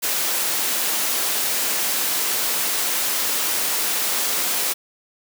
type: high-pass noise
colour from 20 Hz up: white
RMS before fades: -22 dBFS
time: 0.02-4.74 s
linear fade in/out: 20 ms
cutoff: 250 Hz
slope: 12 dB/octave
effects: none